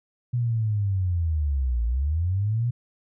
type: linear two-way sweep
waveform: sine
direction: down then up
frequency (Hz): 123.47 to 55.9 to 123.47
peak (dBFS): -21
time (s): 0.33-2.71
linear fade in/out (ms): 10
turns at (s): 1.85
effects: none